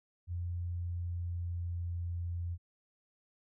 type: tone with pitch glide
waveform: sine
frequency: 87.31 to 86.46 Hz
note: F2 to F2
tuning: 0 to -17 cents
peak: -34 dBFS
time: 0.27-2.58 s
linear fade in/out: 50 ms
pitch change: -17 cents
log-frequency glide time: 0.57-1.97 s
effects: none